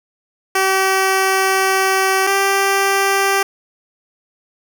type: tone pair in turn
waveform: 10% pulse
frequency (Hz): 383 / 392.4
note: G4 / G4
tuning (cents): -40 / +2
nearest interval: unison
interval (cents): 42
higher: second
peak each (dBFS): -5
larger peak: neither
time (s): 0.55-2.27 / 2.27-3.43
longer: first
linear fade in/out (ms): 5
effects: none